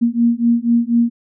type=beating tone pair; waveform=sine; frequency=233.1 / 237.2 Hz; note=A#3 / A#3; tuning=0 / +30 cents; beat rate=4.1 Hz; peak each=-15 dBFS; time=0.01-1.1 s; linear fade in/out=20 ms; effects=none